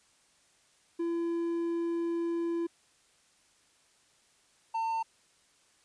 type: tone pair in turn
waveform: triangle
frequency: 337.8 / 901.8 Hz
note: E4 / A5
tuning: +42 / +42 cents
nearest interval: octave + perfect fourth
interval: 1700 cents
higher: second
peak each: -27 dBFS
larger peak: neither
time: 0.99-2.67 / 4.74-5.03 s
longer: first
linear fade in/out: 10 ms
effects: white hiss -66 dBFS RMS until 5.84 s + resampled to 22050 Hz